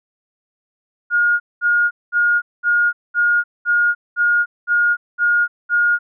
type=tone bursts; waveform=sine; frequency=1428 Hz; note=F6; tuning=38 cents sharp; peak=-12 dBFS; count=10; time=1.1-5.99 s; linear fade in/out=50 ms; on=300 ms; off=210 ms; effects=none